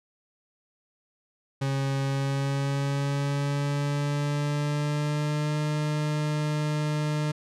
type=tone with pitch glide; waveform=40% pulse; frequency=136.7 to 150.8 Hz; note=C#3 to D3; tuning=-24 to +46 cents; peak=-24 dBFS; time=1.61-7.32 s; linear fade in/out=10 ms; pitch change=+170 cents; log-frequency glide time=2.03-5.59 s; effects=low-pass 8000 Hz 12 dB/octave